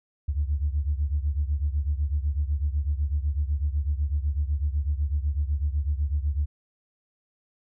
sine beating tone pair, 70.4 / 78.4 Hz, C#2 / D#2, +27 / +14 cents, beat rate 8 Hz, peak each -24 / -27 dBFS, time 0.28-6.46 s, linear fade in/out 10 ms, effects tanh soft clip ceiling -16 dBFS

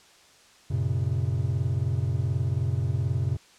triangle chord, F# major, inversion none, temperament equal with one note detuned, 92.5 / 116.54 / 135.19 Hz, F#2 / A#2 / C#3, 0 / 0 / -43 cents, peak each -26 dBFS, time 0.7-3.37 s, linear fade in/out 10 ms, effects white hiss -55 dBFS RMS until 3.58 s + low-pass 7000 Hz 12 dB/octave

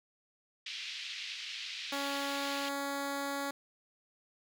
pink band-pass noise, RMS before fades -42 dBFS, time 0.66-2.69 s, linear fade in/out 5 ms, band 2400 to 4600 Hz, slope 24 dB/octave
10% pulse tone, 279.9 Hz, C#4, 17 cents sharp, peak -26 dBFS, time 1.92-3.51 s, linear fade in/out 5 ms
effects none

